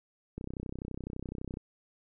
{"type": "click train", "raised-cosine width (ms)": 3, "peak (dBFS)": -25, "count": 39, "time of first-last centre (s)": [0.38, 1.571], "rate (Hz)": 31.9, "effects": []}